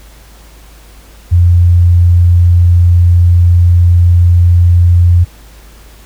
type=tone; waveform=sine; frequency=87.31 Hz; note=F2; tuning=in tune; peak=-3 dBFS; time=1.31-5.25 s; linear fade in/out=20 ms; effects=added 53 Hz sine -35 dBFS peak until 6.05 s + pink hiss -41 dBFS RMS until 6.05 s